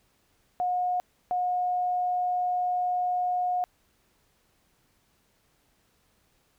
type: tone bursts at uneven times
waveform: sine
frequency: 722 Hz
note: F#5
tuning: 43 cents flat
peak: -24 dBFS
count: 2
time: 0.6-1 / 1.31-3.64 s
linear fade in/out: 0 ms
effects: pink hiss -68 dBFS RMS until 6.58 s